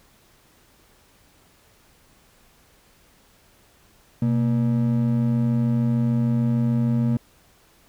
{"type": "ring-modulated tone", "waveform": "triangle", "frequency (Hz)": 179.1, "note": "F3", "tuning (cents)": 44, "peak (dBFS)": -13, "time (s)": [4.22, 7.17], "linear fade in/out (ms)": 2, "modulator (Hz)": 53.3, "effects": ["pink hiss -57 dBFS RMS until 7.88 s"]}